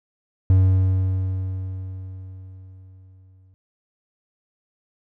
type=tone with exponential decay; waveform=triangle; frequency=93.9 Hz; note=F#2; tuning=26 cents sharp; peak=-9 dBFS; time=0.5-3.54 s; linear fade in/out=0 ms; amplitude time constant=660 ms; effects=none